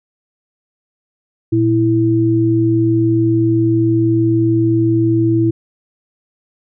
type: tone pair together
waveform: sine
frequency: 116.54 / 329.6 Hz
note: A#2 / E4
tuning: 0 / 0 cents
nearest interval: octave + tritone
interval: 1800 cents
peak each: -15 / -12 dBFS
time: 1.52-5.51 s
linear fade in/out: 10 ms
effects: none